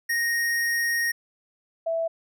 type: tone pair in turn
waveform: square / sine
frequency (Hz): 1864.7 / 659.3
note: A#6 / E5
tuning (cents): 0 / 0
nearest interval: octave + tritone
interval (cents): 1800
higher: first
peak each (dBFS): -23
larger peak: neither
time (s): 0.09-1.12 / 1.86-2.08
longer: first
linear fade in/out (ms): 10
effects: none